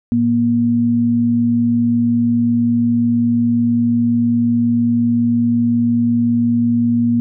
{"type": "tone pair together", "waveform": "sine", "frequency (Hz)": [111.8, 237.3], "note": ["A2", "A#3"], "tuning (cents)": [28, 31], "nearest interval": "octave + minor second", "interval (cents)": 1303, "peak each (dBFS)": [-22, -12], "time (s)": [0.12, 7.2], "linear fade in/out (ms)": 0, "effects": []}